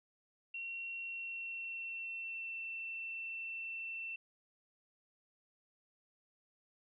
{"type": "tone with pitch glide", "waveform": "sine", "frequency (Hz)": [2732, 2687], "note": ["F7", "E7"], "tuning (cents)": [-39, 33], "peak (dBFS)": -40, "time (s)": [0.54, 4.16], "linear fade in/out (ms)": 5, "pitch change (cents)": -28, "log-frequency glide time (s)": [1, 2.6], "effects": []}